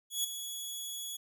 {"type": "tone with ADSR envelope", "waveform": "15% pulse", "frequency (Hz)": 3372, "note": "G#7", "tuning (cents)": 26, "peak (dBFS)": -21, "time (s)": [0.1, 1.17], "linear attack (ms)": 140, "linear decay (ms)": 11, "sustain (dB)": -10, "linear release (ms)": 10, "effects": []}